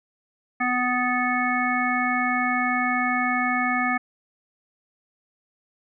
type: harmonic tone with a mistuned harmonic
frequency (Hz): 249.3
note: B3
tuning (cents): +16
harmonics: 1 / 3 / 5 / 7 / 9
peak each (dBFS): -27 / -27 / -27 / -27 / -27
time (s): 0.6-3.98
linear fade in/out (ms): 10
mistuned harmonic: 9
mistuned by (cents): -33
effects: none